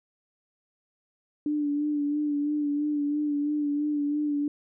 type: tone with vibrato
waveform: sine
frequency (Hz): 293.7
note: D4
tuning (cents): 0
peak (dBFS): -24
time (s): 1.46-4.48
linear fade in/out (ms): 2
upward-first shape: sine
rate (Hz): 3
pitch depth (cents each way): 33
effects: none